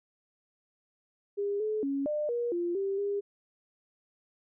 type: tone with pitch steps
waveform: sine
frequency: 404.5 / 429.7 / 277.1 / 600 / 476.9 / 347 / 392.2 / 403.9 Hz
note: G#4 / A4 / C#4 / D5 / A#4 / F4 / G4 / G#4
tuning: -46 / -41 / -1 / +37 / +39 / -11 / +1 / -48 cents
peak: -28 dBFS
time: 1.37-3.21 s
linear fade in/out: 20 ms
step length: 230 ms
effects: none